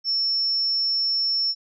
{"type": "tone", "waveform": "sine", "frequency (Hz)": 5400, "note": "E8", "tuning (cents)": 41, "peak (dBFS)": -20, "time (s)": [0.04, 1.55], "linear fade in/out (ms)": 50, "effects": []}